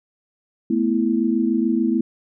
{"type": "chord", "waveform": "sine", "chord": "A suspended second", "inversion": "none", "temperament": "equal", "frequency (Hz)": [220, 246.9, 329.6], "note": ["A3", "B3", "E4"], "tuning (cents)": [0, 0, 0], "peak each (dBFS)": -21, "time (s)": [0.7, 2.01], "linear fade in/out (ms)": 5, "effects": []}